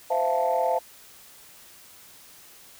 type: chord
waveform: sine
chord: F major seventh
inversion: second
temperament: equal with one note detuned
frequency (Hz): 516.6 / 659.3 / 698.5 / 880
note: C5 / E5 / F5 / A5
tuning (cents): -22 / 0 / 0 / 0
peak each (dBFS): -26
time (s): 0.1-0.79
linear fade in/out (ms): 10
effects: tanh soft clip ceiling -13 dBFS + white hiss -50 dBFS RMS until 2.79 s